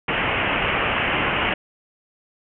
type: low-pass noise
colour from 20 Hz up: white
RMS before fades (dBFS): -22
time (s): 0.08-1.54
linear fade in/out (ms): 5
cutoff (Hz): 3000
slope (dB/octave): 96
effects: none